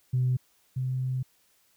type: tone pair in turn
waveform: sine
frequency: 126.8 / 129.09 Hz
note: B2 / C3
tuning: +46 / -23 cents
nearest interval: unison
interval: 31 cents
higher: second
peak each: -21 / -26 dBFS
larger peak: first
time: 0.13-0.37 / 0.76-1.23 s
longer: second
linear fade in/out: 10 ms
effects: tanh soft clip ceiling -18 dBFS + white hiss -66 dBFS RMS until 1.76 s